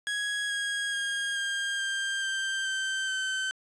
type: tone with pitch steps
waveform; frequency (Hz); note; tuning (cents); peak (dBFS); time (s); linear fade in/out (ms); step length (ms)
30% pulse; 1661.2 / 1643.1 / 1625.1 / 1607.4 / 1589.9 / 1572.5 / 1555.3 / 1538.4; G#6 / G#6 / G#6 / G6 / G6 / G6 / G6 / G6; 0 / -19 / -38 / +43 / +24 / +5 / -14 / -33; -26; 0.07-3.51; 0; 430
effects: resampled to 22050 Hz + 9-bit